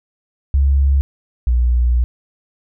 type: tone pair in turn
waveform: sine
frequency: 68.9 / 60.5 Hz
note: C#2 / B1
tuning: -10 / -35 cents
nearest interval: major second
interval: 225 cents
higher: first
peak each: -10 / -11 dBFS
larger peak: first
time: 0.54-1.01 / 1.47-2.04 s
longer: second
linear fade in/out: 0 ms
effects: none